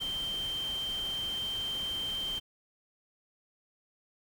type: tone in noise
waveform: sine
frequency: 3136 Hz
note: G7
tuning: in tune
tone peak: -32 dBFS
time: 0-2.4 s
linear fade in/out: 20 ms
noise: pink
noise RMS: -45 dBFS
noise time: 0-2.4 s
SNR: +10 dB
effects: none